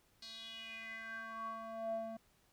square tone with band-pass filter sweep, 224.6 Hz, A3, 36 cents sharp, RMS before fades -45 dBFS, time 0.22-2.17 s, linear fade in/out 5 ms, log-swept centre 4400 to 510 Hz, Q 6.2, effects pink hiss -72 dBFS RMS until 2.52 s

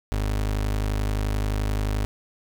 30% pulse tone, 51.5 Hz, G#1, 14 cents flat, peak -20 dBFS, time 0.12-2.05 s, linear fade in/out 0 ms, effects none

